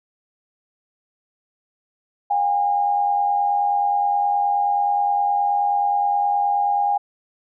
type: tone pair together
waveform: sine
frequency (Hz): 722.5 / 812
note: F#5 / G#5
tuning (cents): -41 / -39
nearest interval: major second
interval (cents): 202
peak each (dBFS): -26 / -17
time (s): 2.3-6.98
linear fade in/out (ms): 10
effects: none